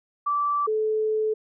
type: tone pair in turn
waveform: sine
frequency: 1163 / 433.5 Hz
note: D6 / A4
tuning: -17 / -26 cents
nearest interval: octave + perfect fourth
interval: 1709 cents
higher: first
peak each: -21 dBFS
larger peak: neither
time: 0.26-0.67 / 0.67-1.34 s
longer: second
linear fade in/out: 10 ms
effects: none